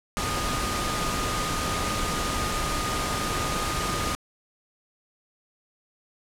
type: tone in noise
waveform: sine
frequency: 1230 Hz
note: D#6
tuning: 20 cents flat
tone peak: -31 dBFS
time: 0.17-4.15 s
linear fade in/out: 0 ms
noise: pink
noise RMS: -28 dBFS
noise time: 0.17-4.15 s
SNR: -6 dB
effects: low-pass 10000 Hz 12 dB/octave